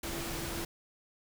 sine tone in noise, 336.4 Hz, E4, 35 cents sharp, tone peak -42 dBFS, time 0.03-0.65 s, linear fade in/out 5 ms, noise pink, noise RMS -38 dBFS, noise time 0.03-0.65 s, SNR -7 dB, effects none

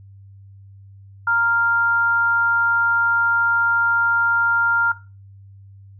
sine tone pair together, 931.2 / 1396.9 Hz, A#5 / F6, -2 / 0 cents, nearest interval perfect fifth, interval 702 cents, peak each -24 / -16 dBFS, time 1.27-4.92 s, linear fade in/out 5 ms, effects noise-tail reverb RT60 0.3 s tail -17 dB re dry + added 98 Hz sine -41 dBFS peak until 5.99 s

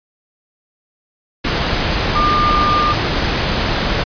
sine tone in noise, 1200 Hz, D6, 37 cents sharp, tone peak -13 dBFS, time 2.15-2.93 s, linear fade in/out 10 ms, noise pink, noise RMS -17 dBFS, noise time 1.44-4.04 s, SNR +1 dB, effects resampled to 11025 Hz

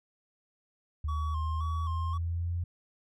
sine linear sweep, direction up, 75 to 87.31 Hz, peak -29 dBFS, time 1.04-2.64 s, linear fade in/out 5 ms
triangle tone with vibrato, 1096 Hz, C#6, 20 cents flat, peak -35 dBFS, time 1.08-2.18 s, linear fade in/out 10 ms, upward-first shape square, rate 1.9 Hz, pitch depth 53 cents each way
effects none

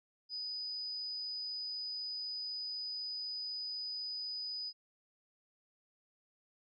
sine tone, 4978 Hz, D#8, in tune, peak -38 dBFS, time 0.29-4.73 s, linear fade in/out 50 ms, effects none

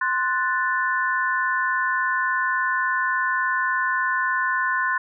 sine chord, F# diminished, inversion second, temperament equal with one note detuned, 1043.5 / 1480 / 1760 Hz, C6 / F#6 / A6, -5 / 0 / 0 cents, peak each -24 / -24 / -25 dBFS, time 0.01-4.98 s, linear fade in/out 5 ms, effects none

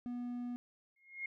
triangle tone, 243.6 Hz, B3, 24 cents flat, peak -36 dBFS, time 0.06-0.56 s, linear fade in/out 0 ms
sine tone with exponential growth, 2146 Hz, C7, 43 cents sharp, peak -35 dBFS, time 0.96-1.26 s, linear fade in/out 5 ms, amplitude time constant 65 ms
effects none

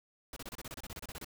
pink noise bursts, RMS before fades -44 dBFS, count 15, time 0.33-1.246 s, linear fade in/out 2 ms, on 34 ms, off 29 ms, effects none

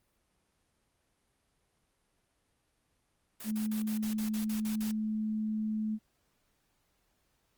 white noise bursts, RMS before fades -44 dBFS, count 10, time 3.4-4.914 s, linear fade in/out 5 ms, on 110 ms, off 46 ms
sine tone, 216.1 Hz, A3, 31 cents flat, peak -30 dBFS, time 3.44-5.99 s, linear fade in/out 50 ms
effects pink hiss -75 dBFS RMS until 7.57 s + Opus 32 kbps

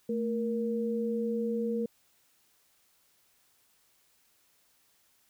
sine tone pair together, 222.4 / 470 Hz, A3 / A#4, +19 / +14 cents, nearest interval octave + minor second, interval 1295 cents, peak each -31 / -31 dBFS, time 0.09-1.86 s, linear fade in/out 5 ms, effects white hiss -68 dBFS RMS until 5.29 s

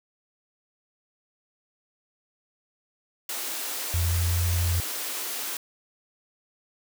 white high-pass noise, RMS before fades -32 dBFS, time 3.29-5.57 s, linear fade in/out 2 ms, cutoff 250 Hz, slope 48 dB/octave
sine tone with pitch glide, 85.9 to 86.7 Hz, F2 to F2, -28 to -12 cents, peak -22 dBFS, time 3.94-4.8 s, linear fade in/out 0 ms, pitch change +16 cents, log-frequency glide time 4.1-4.31 s
effects none

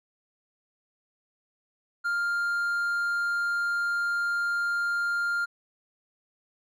triangle tone, 1400 Hz, F6, 4 cents sharp, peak -23 dBFS, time 2.04-5.46 s, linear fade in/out 20 ms, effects none

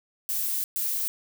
violet noise bursts at uneven times, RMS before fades -28 dBFS, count 2, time 0.29-0.64 / 0.76-1.08 s, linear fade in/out 0 ms, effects none

